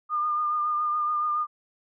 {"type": "tone with vibrato", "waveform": "sine", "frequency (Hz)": 1211, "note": "D#6", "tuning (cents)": -47, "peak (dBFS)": -23, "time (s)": [0.09, 1.47], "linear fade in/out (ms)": 50, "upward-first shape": "triangle", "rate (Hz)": 7.1, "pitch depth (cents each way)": 29, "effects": []}